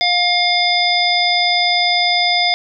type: harmonic tone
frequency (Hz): 710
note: F5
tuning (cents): +28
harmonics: 1 / 3 / 5 / 7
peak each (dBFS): -18 / -18 / -18 / -18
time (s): 0.01-2.54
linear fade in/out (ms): 0
effects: none